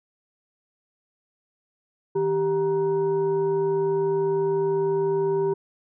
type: tone with frequency modulation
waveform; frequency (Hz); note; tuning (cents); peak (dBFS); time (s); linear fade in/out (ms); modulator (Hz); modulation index
sine; 392; G4; 0; -20; 2.15-5.54; 10; 550; 0.49
effects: none